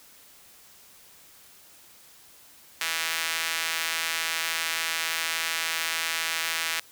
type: tone with high-pass filter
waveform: sawtooth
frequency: 163.5 Hz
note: E3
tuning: 14 cents flat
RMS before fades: -29 dBFS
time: 2.81-6.8 s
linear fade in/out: 0 ms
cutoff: 2000 Hz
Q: 1.1
effects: white hiss -53 dBFS RMS until 6.91 s